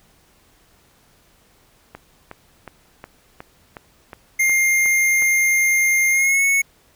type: click train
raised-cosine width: 0.5 ms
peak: -19 dBFS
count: 10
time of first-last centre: 1.95-5.223 s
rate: 2.75 Hz
type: tone with pitch glide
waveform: square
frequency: 2115 to 2205 Hz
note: C7 to C#7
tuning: +18 to -10 cents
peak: -15 dBFS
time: 4.39-6.62 s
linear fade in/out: 10 ms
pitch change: +72 cents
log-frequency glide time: 6.1-6.44 s
effects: pink hiss -56 dBFS RMS until 6.95 s